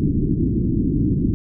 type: low-pass noise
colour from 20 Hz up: white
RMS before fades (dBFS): -19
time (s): 0-1.34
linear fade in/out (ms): 0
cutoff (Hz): 320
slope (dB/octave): 48
effects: none